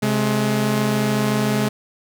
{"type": "tone pair together", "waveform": "sawtooth", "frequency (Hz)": [132.62, 211.8], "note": ["C3", "G#3"], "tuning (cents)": [24, 34], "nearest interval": "minor sixth", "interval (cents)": 810, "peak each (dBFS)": [-18, -15], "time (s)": [0.02, 1.69], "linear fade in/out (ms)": 10, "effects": []}